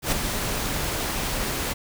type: noise with ADSR envelope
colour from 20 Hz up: pink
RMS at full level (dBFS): -21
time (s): 0.02-1.74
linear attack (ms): 100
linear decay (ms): 11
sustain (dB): -6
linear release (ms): 20
effects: none